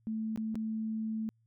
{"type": "tone with dropouts", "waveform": "sine", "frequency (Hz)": 220, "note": "A3", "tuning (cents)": 0, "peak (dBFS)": -32, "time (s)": [0.07, 1.29], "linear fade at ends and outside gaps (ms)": 0, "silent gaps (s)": [[0.36, 0.375], [0.545, 0.555]], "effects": ["added 113 Hz sine -67 dBFS peak until 1.46 s"]}